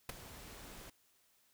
pink noise with ADSR envelope, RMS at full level -36 dBFS, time 0.09-0.9 s, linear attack 4 ms, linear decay 11 ms, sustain -16 dB, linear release 4 ms, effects white hiss -72 dBFS RMS until 1.53 s

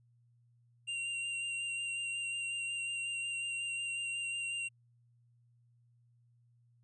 square tone with vibrato, 2769 Hz, F7, 15 cents flat, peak -36 dBFS, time 0.87-4.69 s, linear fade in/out 20 ms, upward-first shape sine, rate 5.5 Hz, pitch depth 16 cents each way, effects added 119 Hz sine -65 dBFS peak until 6.83 s + resampled to 22050 Hz

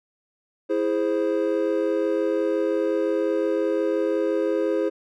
triangle chord, E augmented, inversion none, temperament equal, 329.6 / 415.3 / 523.3 Hz, E4 / G#4 / B#4, 0 / 0 / 0 cents, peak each -23 dBFS, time 0.69-4.9 s, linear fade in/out 20 ms, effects none

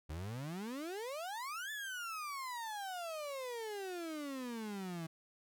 35% pulse exponential two-way sweep, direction up then down, 72.6 to 1760 to 159.5 Hz, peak -39 dBFS, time 0.09-5.07 s, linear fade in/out 10 ms, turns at 1.71 s, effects none

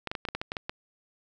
clicks, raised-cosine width 0.3 ms, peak -16 dBFS, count 10, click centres 0.073 / 0.115 / 0.152 / 0.252 / 0.287 / 0.35 / 0.415 / 0.519 / 0.568 / 0.695 s, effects none

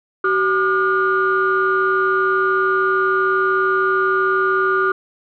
sine tone cluster, 380.9 / 1202 / 1435 Hz, G4 / D6 / F6, -50 / +40 / +47 cents, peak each -18 dBFS, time 0.24-4.92 s, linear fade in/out 5 ms, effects tanh soft clip ceiling -6 dBFS

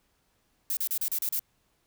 violet noise bursts, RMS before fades -29 dBFS, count 7, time 0.7-1.394 s, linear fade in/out 2 ms, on 70 ms, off 34 ms, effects pink hiss -71 dBFS RMS until 1.86 s

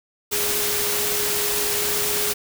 sine tone in noise, 415.3 Hz, G#4, in tune, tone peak -29 dBFS, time 0.31-2.34 s, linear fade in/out 20 ms, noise white, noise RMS -23 dBFS, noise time 0.31-2.34 s, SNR -9 dB, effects none

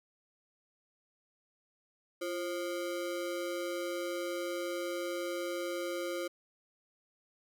square ring-modulated tone, 440 Hz, A4, in tune, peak -32 dBFS, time 2.21-6.28 s, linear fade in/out 10 ms, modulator 94.5 Hz, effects none

